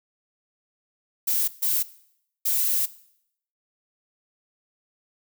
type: noise bursts at uneven times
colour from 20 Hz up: violet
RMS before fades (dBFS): -23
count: 3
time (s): 1.27-1.48 / 1.62-1.83 / 2.45-2.86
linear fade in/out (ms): 10
effects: noise-tail reverb RT60 0.7 s tail -18 dB re dry